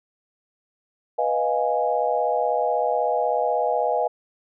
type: chord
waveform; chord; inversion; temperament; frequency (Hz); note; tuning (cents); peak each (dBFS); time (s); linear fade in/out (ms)
sine; F half-diminished seventh; second; equal with one note detuned; 492.5 / 622.3 / 698.5 / 830.6; Cb5 / Eb5 / F5 / Ab5; -5 / 0 / 0 / 0; -25; 1.18-4.08; 10
effects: none